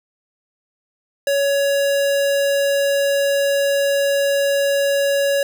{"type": "tone", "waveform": "square", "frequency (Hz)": 560, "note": "C#5", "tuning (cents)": 18, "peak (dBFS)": -16, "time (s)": [1.27, 5.43], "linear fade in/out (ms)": 2, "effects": []}